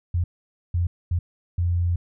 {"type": "tone bursts at uneven times", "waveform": "sine", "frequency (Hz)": 87.1, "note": "F2", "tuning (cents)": -4, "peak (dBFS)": -19, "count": 4, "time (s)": [[0.14, 0.24], [0.74, 0.87], [1.11, 1.19], [1.58, 1.96]], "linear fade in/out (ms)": 5, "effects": []}